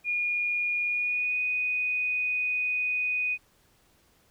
sine tone with pitch glide, 2434 to 2487 Hz, D#7 to D#7, -39 to -1 cents, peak -25 dBFS, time 0.04-3.38 s, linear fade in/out 50 ms, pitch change +38 cents, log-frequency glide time 0.87-1.4 s, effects pink hiss -64 dBFS RMS until 4.3 s

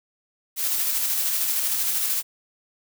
blue noise with tremolo, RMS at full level -23 dBFS, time 0.56-2.23 s, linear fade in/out 50 ms, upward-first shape square, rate 13 Hz, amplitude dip 25%, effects none

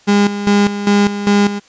35% pulse tone with tremolo, 203.4 Hz, G#3, 36 cents flat, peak -7 dBFS, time 0.07-1.6 s, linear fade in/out 20 ms, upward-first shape square, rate 2.5 Hz, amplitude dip 70%, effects white hiss -48 dBFS RMS until 1.68 s + resampled to 16000 Hz

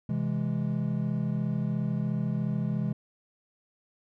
triangle chord, C augmented, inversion none, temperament equal, 130.81 / 164.81 / 207.7 Hz, C3 / E3 / G#3, 0 / 0 / 0 cents, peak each -29 dBFS, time 0.09-2.93 s, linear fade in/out 5 ms, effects none

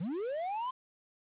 triangle linear sweep, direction up, 146.3 to 1051 Hz, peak -31 dBFS, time 0-0.71 s, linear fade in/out 10 ms, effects resampled to 8000 Hz + 10-bit

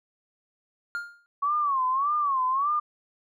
triangle tone with exponential decay, 1408 Hz, F6, 14 cents sharp, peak -24 dBFS, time 0.95-1.26 s, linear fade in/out 0 ms, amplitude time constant 67 ms
sine tone with vibrato, 1108.7 Hz, C#6, in tune, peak -22 dBFS, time 1.42-2.8 s, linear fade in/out 10 ms, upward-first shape sine, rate 1.7 Hz, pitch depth 150 cents each way
effects none

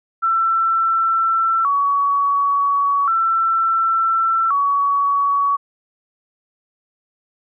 sine tone with vibrato, 1229 Hz, D#6, 22 cents flat, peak -14 dBFS, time 0.22-5.57 s, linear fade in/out 20 ms, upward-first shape square, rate 0.35 Hz, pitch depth 150 cents each way, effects none

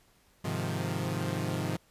sawtooth chord, F minor seventh, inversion first, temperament equal, 103.83 / 130.81 / 155.56 / 174.61 Hz, Ab2 / C3 / Eb3 / F3, 0 / 0 / 0 / 0 cents, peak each -32 dBFS, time 0.44-1.77 s, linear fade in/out 10 ms, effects pink hiss -65 dBFS RMS until 1.9 s + resampled to 32000 Hz

